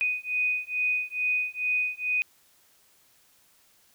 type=beating tone pair; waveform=sine; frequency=2489 / 2491.3 Hz; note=D#7 / D#7; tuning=0 / +2 cents; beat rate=2.3 Hz; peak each=-28 dBFS; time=0.01-2.22 s; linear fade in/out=0 ms; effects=white hiss -62 dBFS RMS until 3.94 s